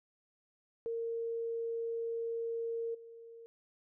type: tone with level steps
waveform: sine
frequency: 460.5 Hz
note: A#4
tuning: 21 cents flat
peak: -34 / -49 dBFS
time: 0.86-3.46 s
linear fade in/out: 0 ms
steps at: 2.94 s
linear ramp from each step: 10 ms
effects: none